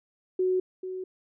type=tone pair in turn; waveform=sine; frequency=370 / 372.1 Hz; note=F#4 / F#4; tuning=0 / +10 cents; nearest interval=unison; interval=10 cents; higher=second; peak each=-22 / -32 dBFS; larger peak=first; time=0.39-0.6 / 0.83-1.04 s; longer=neither; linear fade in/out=5 ms; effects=none